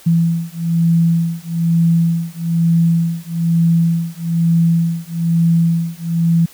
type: beating tone pair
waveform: sine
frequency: 166.6 / 167.7 Hz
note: E3 / E3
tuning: +19 / +30 cents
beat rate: 1.1 Hz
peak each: -15 dBFS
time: 0.06-6.46 s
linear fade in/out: 10 ms
effects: white hiss -43 dBFS RMS until 6.53 s